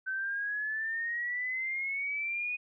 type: exponential sweep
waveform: sine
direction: up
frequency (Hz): 1527 to 2489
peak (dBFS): -31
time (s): 0.06-2.57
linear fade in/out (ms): 20
effects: none